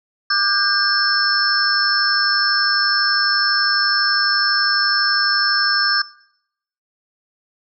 sine tone cluster, 1192 / 1466 / 1598 / 4348 / 5300 Hz, D6 / F#6 / G6 / C#8 / E8, +25 / -16 / +33 / -34 / +9 cents, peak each -22 / -26 / -19 / -27 / -18 dBFS, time 0.3-6.02 s, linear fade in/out 5 ms, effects noise-tail reverb RT60 0.8 s tail -22 dB re dry

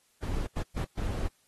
brown noise bursts at uneven times, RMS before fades -31 dBFS, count 4, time 0.22-0.47 / 0.56-0.63 / 0.76-0.85 / 0.97-1.28 s, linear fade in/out 10 ms, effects white hiss -68 dBFS RMS until 1.47 s + AAC 32 kbps

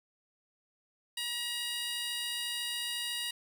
15% pulse tone with high-pass filter, 954 Hz, A#5, 40 cents sharp, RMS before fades -36 dBFS, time 1.17-3.31 s, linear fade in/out 5 ms, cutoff 3000 Hz, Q 0.97, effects none

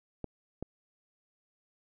clicks, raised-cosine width 2 ms, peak -23 dBFS, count 2, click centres 0.243 / 0.626 s, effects none

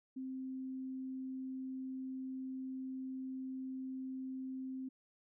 sine tone, 261.6 Hz, C4, in tune, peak -40 dBFS, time 0.16-4.89 s, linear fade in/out 10 ms, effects none

